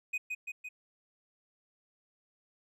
triangle tone with echo, 2500 Hz, D#7, 8 cents sharp, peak -29 dBFS, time 0.13-0.18 s, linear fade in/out 10 ms, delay 170 ms, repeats 3, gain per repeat -3 dB, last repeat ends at 0.69 s, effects none

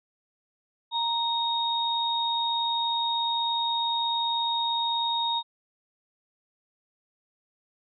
sine tone pair together, 932.3 / 3729 Hz, A#5 / A#7, 0 / 0 cents, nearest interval 2 octaves, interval 2400 cents, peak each -27 dBFS, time 0.91-5.43 s, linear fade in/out 50 ms, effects none

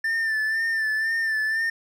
triangle tone with vibrato, 1780 Hz, A6, 20 cents sharp, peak -20 dBFS, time 0.04-1.7 s, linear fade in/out 5 ms, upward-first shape sine, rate 2 Hz, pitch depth 41 cents each way, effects none

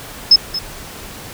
sine tone with echo, 5190 Hz, E8, 28 cents flat, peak -3 dBFS, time 0.31-0.36 s, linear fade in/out 5 ms, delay 230 ms, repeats 1, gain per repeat -15 dB, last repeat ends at 0.59 s, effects pink hiss -33 dBFS RMS until 1.33 s

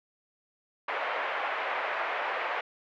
pink band-pass noise, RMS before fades -32 dBFS, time 0.88-2.61 s, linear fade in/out 5 ms, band 570 to 2400 Hz, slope 24 dB/octave, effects none

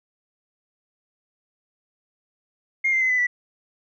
sine tone with pitch steps, 2129 / 2086 / 2045 / 2004 / 1963.6 Hz, C7 / C7 / C7 / B6 / B6, +30 / -6 / -40 / +25 / -10 cents, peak -17 dBFS, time 2.84-3.27 s, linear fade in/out 10 ms, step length 86 ms, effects tanh soft clip ceiling -13 dBFS

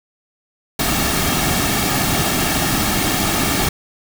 pink noise with comb filter, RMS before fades -18 dBFS, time 0.79-3.69 s, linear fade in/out 5 ms, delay 2 ms, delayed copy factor -0.55, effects none

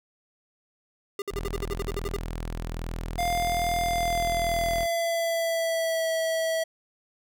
square tone bursts, 401.3 Hz, G4, 41 cents sharp, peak -29 dBFS, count 12, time 1.19-2.166 s, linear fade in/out 2 ms, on 30 ms, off 56 ms
sawtooth tone, 41.2 Hz, E1, in tune, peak -27 dBFS, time 1.3-4.87 s, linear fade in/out 50 ms
square tone with pitch glide, 701 to 650.3 Hz, F5 to E5, +6 to -24 cents, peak -25 dBFS, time 3.18-6.64 s, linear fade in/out 10 ms, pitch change -130 cents, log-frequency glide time 3.78-6.1 s
effects none

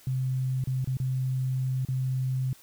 sine tone with dropouts, 130 Hz, C3, 11 cents flat, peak -25 dBFS, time 0.07-2.53 s, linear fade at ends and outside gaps 2 ms, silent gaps 0.64-0.672 / 0.845-0.873 / 0.97-1 / 1.85-1.886 s, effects white hiss -55 dBFS RMS until 2.62 s

